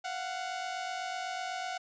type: tone pair together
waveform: sawtooth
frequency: 693 / 741 Hz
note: F5 / F#5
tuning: -14 / +2 cents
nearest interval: minor second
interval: 116 cents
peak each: -37 / -32 dBFS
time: 0.04-1.78 s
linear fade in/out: 10 ms
effects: resampled to 16000 Hz